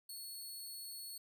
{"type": "tone", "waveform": "15% pulse", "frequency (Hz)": 4384, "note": "C#8", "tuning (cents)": -20, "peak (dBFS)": -39, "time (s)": [0.09, 1.18], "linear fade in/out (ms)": 5, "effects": ["12-bit"]}